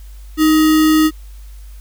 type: tone with sample-and-hold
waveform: sine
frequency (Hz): 311.6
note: D#4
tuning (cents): +3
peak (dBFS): -8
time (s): 0.37-1.11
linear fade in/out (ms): 50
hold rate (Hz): 1575
effects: added 50 Hz sine -32 dBFS peak until 1.8 s + white hiss -50 dBFS RMS until 1.8 s